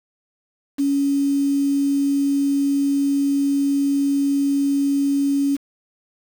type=tone with quantisation; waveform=sine; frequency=279.9 Hz; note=C#4; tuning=17 cents sharp; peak=-16 dBFS; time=0.78-5.57 s; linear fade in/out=20 ms; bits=6; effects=none